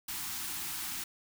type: band-stop noise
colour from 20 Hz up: white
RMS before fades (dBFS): -38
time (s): 0.08-1.04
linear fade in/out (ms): 5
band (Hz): 370 to 740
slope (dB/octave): 96
effects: none